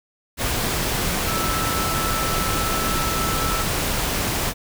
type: tone in noise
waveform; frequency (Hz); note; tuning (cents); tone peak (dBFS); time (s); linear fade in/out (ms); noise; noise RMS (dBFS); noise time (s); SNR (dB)
sine; 1318.5; E6; 0; -26; 1.25-3.66; 50; pink; -23; 0.37-4.54; -6
effects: none